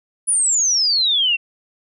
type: exponential sweep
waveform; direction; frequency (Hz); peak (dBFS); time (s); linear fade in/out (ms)
sine; down; 10000 to 2664; -14; 0.27-1.37; 20
effects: none